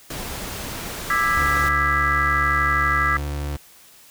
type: noise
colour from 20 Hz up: pink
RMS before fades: -31 dBFS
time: 0.1-1.69 s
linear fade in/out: 5 ms
type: chord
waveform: sine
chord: E dominant seventh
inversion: third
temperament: just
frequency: 1186.7 / 1318.5 / 1648.1 / 1977.8 Hz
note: D6 / E6 / G#6 / B6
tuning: +18 / 0 / -14 / +2 cents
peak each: -23 dBFS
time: 1.1-3.17 s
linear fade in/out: 2 ms
type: tone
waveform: 35% pulse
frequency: 72.5 Hz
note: D2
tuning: 22 cents flat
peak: -23 dBFS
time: 1.36-3.57 s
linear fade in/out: 10 ms
effects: white hiss -49 dBFS RMS until 4.1 s